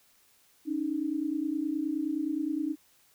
sine tone pair together, 281.5 / 311.1 Hz, C#4 / D#4, +27 / 0 cents, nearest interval major second, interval 173 cents, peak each -32 / -30 dBFS, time 0.65-2.76 s, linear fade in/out 50 ms, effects white hiss -64 dBFS RMS until 3.14 s

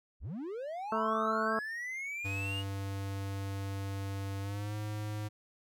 triangle linear sweep, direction up, 34.65 to 2900 Hz, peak -35 dBFS, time 0.2-2.64 s, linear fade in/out 50 ms
harmonic tone, 220 Hz, A3, in tune, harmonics 1 / 2 / 3 / 4 / 5 / 6 / 7, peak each -37 / -37 / -36 / -45 / -35 / -35 / -46 dBFS, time 0.92-1.59 s, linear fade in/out 2 ms
square tone with pitch glide, 98.2 to 105.86 Hz, G2 to G#2, +4 to +34 cents, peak -36 dBFS, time 2.24-5.29 s, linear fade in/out 20 ms, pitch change +130 cents, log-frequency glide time 4.41-4.75 s
effects none

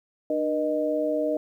sine tone cluster, 300.5 / 479.7 / 617 Hz, D4 / A#4 / D#5, +40 / +50 / -15 cents, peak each -28 / -29 / -25 dBFS, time 0.3-1.37 s, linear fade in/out 2 ms, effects 10-bit

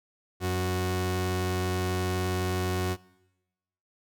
sawtooth tone pair together, 91.9 / 183.8 Hz, F#2 / F#3, -11 / -11 cents, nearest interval octave, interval 1200 cents, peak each -24 dBFS, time 0.4-2.97 s, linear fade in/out 50 ms, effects noise-tail reverb RT60 1.0 s tail -22 dB re dry

